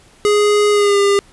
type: tone with pitch glide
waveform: square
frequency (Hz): 415.3 to 401.4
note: G#4 to G4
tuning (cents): 0 to +41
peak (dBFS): -11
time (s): 0.25-1.19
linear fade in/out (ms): 0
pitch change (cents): -59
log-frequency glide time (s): 0.71-0.98
effects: pink hiss -48 dBFS RMS until 1.32 s + resampled to 24000 Hz